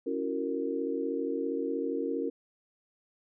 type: chord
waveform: sine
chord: F# dominant seventh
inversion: second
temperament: just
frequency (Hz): 277.5 / 333 / 370 / 462.5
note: C#4 / E4 / F#4 / A#4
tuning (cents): +2 / +18 / 0 / -14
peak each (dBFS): -34 / -36 / -37 / -33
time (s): 0.06-2.3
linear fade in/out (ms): 10
effects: none